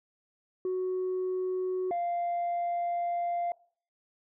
sine tone pair in turn, 370 / 695.2 Hz, F#4 / F5, 0 / -8 cents, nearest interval major seventh, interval 1092 cents, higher second, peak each -26 dBFS, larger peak neither, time 0.65-1.91 / 1.91-3.52 s, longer second, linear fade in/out 2 ms, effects noise-tail reverb RT60 0.5 s tail -24 dB re dry + tanh soft clip ceiling -26 dBFS

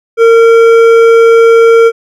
triangle tone with hard clipping, 458.4 Hz, A#4, 29 cents flat, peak -3 dBFS, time 0.17-1.92 s, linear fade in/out 50 ms, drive 13 dB, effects none

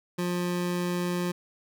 25% pulse tone, 176.9 Hz, F3, 23 cents sharp, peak -23 dBFS, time 0.18-1.32 s, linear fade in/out 10 ms, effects none

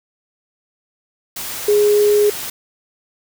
sine tone in noise, 415.3 Hz, G#4, in tune, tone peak -10 dBFS, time 1.68-2.3 s, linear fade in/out 5 ms, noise white, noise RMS -27 dBFS, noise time 1.36-2.5 s, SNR +14 dB, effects none

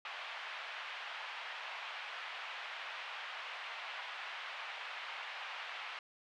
white band-pass noise, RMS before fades -45 dBFS, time 0.05-5.99 s, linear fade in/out 2 ms, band 700 to 3000 Hz, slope 24 dB/octave, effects none

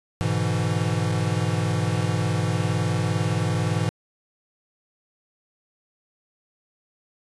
square chord, E dominant seventh, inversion first, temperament equal, 103.83 / 123.47 / 146.83 / 164.81 Hz, G#2 / B2 / D3 / E3, 0 / 0 / 0 / 0 cents, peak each -26 / -28 / -32 / -27 dBFS, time 0.21-3.89 s, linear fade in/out 0 ms, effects resampled to 24000 Hz

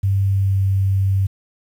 sine tone with pitch glide, 97.9 to 96.89 Hz, G2 to G2, -2 to -20 cents, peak -14 dBFS, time 0.03-1.27 s, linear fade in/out 10 ms, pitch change -18 cents, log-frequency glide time 0.27-0.61 s, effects 8-bit

